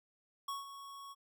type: tone with ADSR envelope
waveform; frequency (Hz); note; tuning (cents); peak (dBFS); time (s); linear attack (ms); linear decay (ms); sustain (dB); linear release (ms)
square; 1108.7; C#6; 0; -37; 0.48-1.15; 6; 160; -11; 33
effects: none